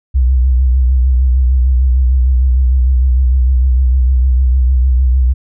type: tone with vibrato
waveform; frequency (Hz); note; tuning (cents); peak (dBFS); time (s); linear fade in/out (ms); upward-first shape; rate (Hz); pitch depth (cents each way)
sine; 63.6; C2; -48; -7; 0.14-5.34; 20; triangle; 6.6; 82
effects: none